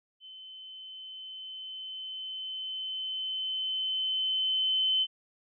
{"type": "tone with level ramp", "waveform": "sine", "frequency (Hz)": 3058, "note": "G7", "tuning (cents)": -44, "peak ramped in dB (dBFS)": [-45, -23], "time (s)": [0.2, 5.07], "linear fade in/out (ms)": 50, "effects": []}